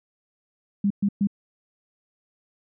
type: tone bursts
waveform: sine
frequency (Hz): 201.2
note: G3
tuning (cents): +45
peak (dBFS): -18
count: 3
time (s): 0.84-1.272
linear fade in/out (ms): 5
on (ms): 64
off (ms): 120
effects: none